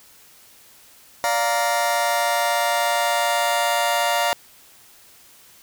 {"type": "chord", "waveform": "sawtooth", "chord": "Bb major", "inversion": "first", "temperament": "just", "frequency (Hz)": [582.7, 699.2, 932.3], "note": ["D5", "F5", "Bb5"], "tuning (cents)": [-14, 2, 0], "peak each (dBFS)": [-21, -18, -19], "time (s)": [1.24, 4.33], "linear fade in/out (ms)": 0, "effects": ["white hiss -50 dBFS RMS until 5.62 s"]}